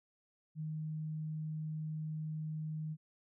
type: tone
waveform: sine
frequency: 155.56 Hz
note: D#3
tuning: in tune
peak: -37 dBFS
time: 0.55-2.97 s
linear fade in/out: 50 ms
effects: none